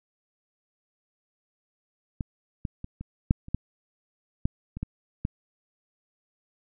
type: clicks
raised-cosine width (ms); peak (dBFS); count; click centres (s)
5; -17 / -17 / -23 / -24 / -6 / -29 / -13 / -11 / -23 / -17 / -14; 11; 2.208 / 2.652 / 2.844 / 3.01 / 3.309 / 3.484 / 3.546 / 4.455 / 4.77 / 4.83 / 5.251
effects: none